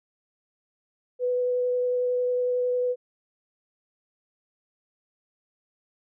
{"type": "tone with vibrato", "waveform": "sine", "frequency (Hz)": 496.1, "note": "B4", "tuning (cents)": 8, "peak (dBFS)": -22, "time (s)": [1.19, 2.96], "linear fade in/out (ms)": 50, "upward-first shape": "triangle", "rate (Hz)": 11, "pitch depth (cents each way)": 9, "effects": []}